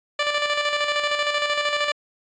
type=tone with tremolo; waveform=10% pulse; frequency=587.3 Hz; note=D5; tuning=in tune; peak=-11 dBFS; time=0.19-1.92 s; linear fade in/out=5 ms; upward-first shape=square; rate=13 Hz; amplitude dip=45%; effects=resampled to 16000 Hz